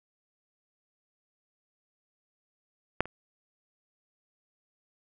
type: clicks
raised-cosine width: 0.5 ms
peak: -7 / -27 dBFS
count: 2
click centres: 3.006 / 3.056 s
effects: none